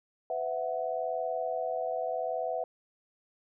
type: chord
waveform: sine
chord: B suspended fourth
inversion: none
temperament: equal with one note detuned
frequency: 504.6 / 659.3 / 740 Hz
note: B4 / E5 / F#5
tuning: +37 / 0 / 0 cents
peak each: -35 / -33 / -35 dBFS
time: 0.3-2.64 s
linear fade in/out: 2 ms
effects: none